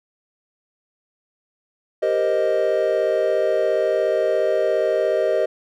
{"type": "chord", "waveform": "triangle", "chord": "C minor seventh", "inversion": "second", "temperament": "equal", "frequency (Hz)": [392, 466.2, 523.3, 622.3], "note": ["G4", "Bb4", "C5", "Eb5"], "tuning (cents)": [0, 0, 0, 0], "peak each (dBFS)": [-22, -22, -22, -18], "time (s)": [2.02, 5.46], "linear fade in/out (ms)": 10, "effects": []}